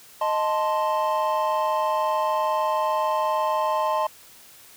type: chord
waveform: triangle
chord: A diminished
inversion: second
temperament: equal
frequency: 622.3 / 880 / 1046.5 Hz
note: Eb5 / A5 / C6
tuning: 0 / 0 / 0 cents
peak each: -23 dBFS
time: 0.21-4.07 s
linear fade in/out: 5 ms
effects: tanh soft clip ceiling -10 dBFS + white hiss -49 dBFS RMS until 4.76 s